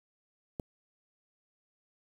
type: click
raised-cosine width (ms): 2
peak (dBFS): -22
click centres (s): 0.598
effects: 8-bit